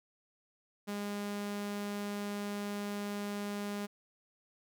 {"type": "tone", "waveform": "sawtooth", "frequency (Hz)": 204.3, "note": "G#3", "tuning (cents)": -28, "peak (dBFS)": -32, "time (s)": [0.87, 3.87], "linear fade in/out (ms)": 20, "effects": []}